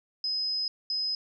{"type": "tone bursts at uneven times", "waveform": "sine", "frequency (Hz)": 5060, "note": "D#8", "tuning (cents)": 28, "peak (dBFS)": -27, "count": 2, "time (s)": [[0.24, 0.68], [0.9, 1.15]], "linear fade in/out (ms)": 2, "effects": []}